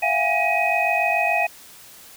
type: tone cluster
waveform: sine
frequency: 672 / 719 / 818 / 1911 / 2510 Hz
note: E5 / F#5 / G#5 / A#6 / D#7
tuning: +33 / -50 / -26 / +43 / +15 cents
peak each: -24 / -24 / -26 / -30 / -21 dBFS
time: 0.02-1.47 s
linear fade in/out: 10 ms
effects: white hiss -45 dBFS RMS until 2.16 s